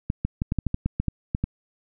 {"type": "clicks", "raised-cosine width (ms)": 5, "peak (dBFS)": -11, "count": 12, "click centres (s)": [0.101, 0.25, 0.419, 0.521, 0.587, 0.667, 0.744, 0.86, 1, 1.083, 1.349, 1.44], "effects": []}